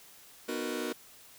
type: chord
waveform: sawtooth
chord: B major seventh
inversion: none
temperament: just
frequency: 246.9 / 308.7 / 370.4 / 463 Hz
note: B3 / D#4 / F#4 / A#4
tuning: 0 / -14 / +2 / -12 cents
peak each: -34 dBFS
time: 0.48-0.93 s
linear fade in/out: 10 ms
effects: white hiss -55 dBFS RMS until 1.38 s